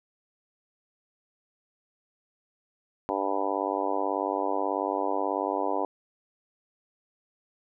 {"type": "harmonic tone", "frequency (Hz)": 98.3, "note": "G2", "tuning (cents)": 5, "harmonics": [3, 4, 5, 6, 7, 8, 9, 10], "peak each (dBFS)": [-34, -34, -34, -34, -34, -34, -34, -34], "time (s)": [3.09, 5.85], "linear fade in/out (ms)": 0, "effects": []}